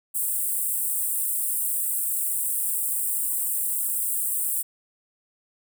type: high-pass noise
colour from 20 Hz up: pink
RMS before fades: -26 dBFS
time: 0.14-4.63 s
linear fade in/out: 20 ms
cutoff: 8000 Hz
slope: 96 dB/octave
effects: none